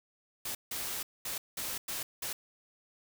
white noise bursts at uneven times, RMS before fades -37 dBFS, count 6, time 0.45-0.55 / 0.71-1.03 / 1.25-1.38 / 1.57-1.78 / 1.88-2.03 / 2.22-2.33 s, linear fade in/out 5 ms, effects none

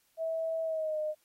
sine tone with pitch glide, 650 to 613.5 Hz, E5 to D#5, -24 to -25 cents, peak -30 dBFS, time 0.17-1.15 s, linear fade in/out 50 ms, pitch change -101 cents, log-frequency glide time 0.63-0.99 s, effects white hiss -71 dBFS RMS until 1.24 s + AAC 48 kbps

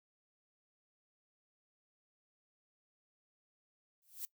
violet noise with exponential growth, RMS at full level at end -39 dBFS, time 4.02-4.25 s, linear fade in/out 0 ms, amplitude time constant 50 ms, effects noise-tail reverb RT60 0.1 s tail -20 dB re dry

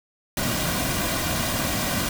pink noise with comb filter, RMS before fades -25 dBFS, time 0.37-2.09 s, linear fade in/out 2 ms, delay 2.3 ms, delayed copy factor -0.55, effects none

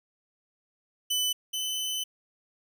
sawtooth tone pair in turn, 3000 / 3028 Hz, F#7 / F#7, +23 / +39 cents, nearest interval unison, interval 16 cents, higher second, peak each -22 / -26 dBFS, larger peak first, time 1.1-1.33 / 1.53-2.04 s, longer second, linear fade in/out 10 ms, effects none

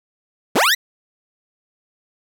20% pulse linear sweep, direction up, 122.7 to 2048 Hz, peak -8 dBFS, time 0.55-0.75 s, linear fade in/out 10 ms, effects none

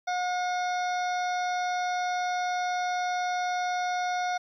harmonic tone with a mistuned harmonic, 722 Hz, F#5, 43 cents flat, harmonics 1 / 2 / 3 / 5 / 6 / 7 / 8, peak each -27 / -35 / -39 / -44 / -47 / -49 / -45 dBFS, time 0.07-4.38 s, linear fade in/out 10 ms, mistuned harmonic 7, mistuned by +19 cents, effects 11-bit

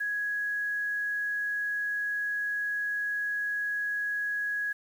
sine tone, 1667 Hz, G#6, 6 cents sharp, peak -28 dBFS, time 0-4.73 s, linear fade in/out 10 ms, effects 9-bit

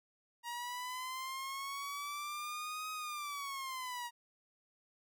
sawtooth linear two-way sweep, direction up then down, 944 to 1262 to 944 Hz, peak -36 dBFS, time 0.43-4.11 s, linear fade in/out 50 ms, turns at 2.91 s, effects none

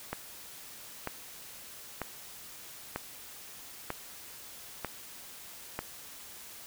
click train, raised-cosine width 0.5 ms, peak -18 dBFS, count 7, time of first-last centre 0.13-5.79 s, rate 1.06 Hz, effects white hiss -48 dBFS RMS until 6.66 s

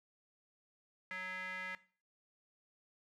square tone with band-pass filter, 185 Hz, F#3, in tune, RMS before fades -43 dBFS, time 1.11-1.75 s, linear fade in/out 0 ms, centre 1900 Hz, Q 5.9, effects noise-tail reverb RT60 0.4 s tail -17 dB re dry

